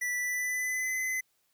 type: tone with pitch glide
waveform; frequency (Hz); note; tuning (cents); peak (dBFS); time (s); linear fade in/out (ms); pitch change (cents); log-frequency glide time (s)
square; 1968 to 2033; B6 to B6; -7 to +50; -30; 0.01-1.21; 10; +57; 0.15-0.99
effects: white hiss -73 dBFS RMS until 1.53 s